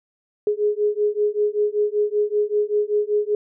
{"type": "beating tone pair", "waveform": "sine", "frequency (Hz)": [415.3, 420.5], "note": ["G#4", "G#4"], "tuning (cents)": [0, 22], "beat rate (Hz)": 5.2, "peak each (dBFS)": -21, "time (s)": [0.47, 3.35], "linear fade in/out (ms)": 2, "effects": []}